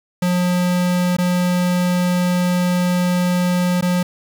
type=tone with dropouts; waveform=square; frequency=178.9 Hz; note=F3; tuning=42 cents sharp; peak=-16 dBFS; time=0.22-4.03 s; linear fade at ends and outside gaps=5 ms; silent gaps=1.168-1.184 / 3.811-3.824 s; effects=7-bit